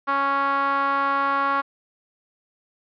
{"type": "tone with band-pass filter", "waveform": "sawtooth", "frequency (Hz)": 277.2, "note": "C#4", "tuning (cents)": 0, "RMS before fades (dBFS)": -22, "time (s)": [0.07, 1.62], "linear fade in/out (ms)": 20, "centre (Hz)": 1200, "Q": 5, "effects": ["resampled to 11025 Hz"]}